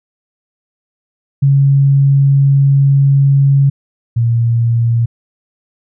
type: tone pair in turn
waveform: sine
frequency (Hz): 138.59 / 116.81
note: C#3 / A#2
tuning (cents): 0 / +4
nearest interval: minor third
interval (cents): 296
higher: first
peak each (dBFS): -6 / -9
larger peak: first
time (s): 1.42-3.7 / 4.16-5.06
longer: first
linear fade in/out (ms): 10
effects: none